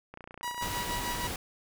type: click train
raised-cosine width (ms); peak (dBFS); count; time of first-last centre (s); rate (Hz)
0.5; -29; 20; 0.14-0.782; 29.6
type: tone with tremolo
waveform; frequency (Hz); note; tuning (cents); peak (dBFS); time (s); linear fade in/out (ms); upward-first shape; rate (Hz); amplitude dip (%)
sawtooth; 968; B5; -35; -28; 0.43-1.27; 0; sine; 6.4; 55
type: noise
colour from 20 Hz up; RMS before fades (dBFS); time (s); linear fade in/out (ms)
pink; -36; 0.62-1.36; 2
effects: none